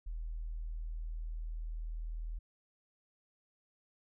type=tone; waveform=sine; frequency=40.12 Hz; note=E1; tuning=46 cents flat; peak=-37 dBFS; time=0.06-2.39 s; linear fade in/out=10 ms; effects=none